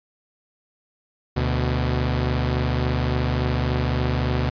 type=tone pair together; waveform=sawtooth; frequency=74 / 124.45 Hz; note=D2 / B2; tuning=+14 / +14 cents; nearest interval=major sixth; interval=900 cents; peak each=-19 dBFS; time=1.36-4.5 s; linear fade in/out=10 ms; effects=resampled to 11025 Hz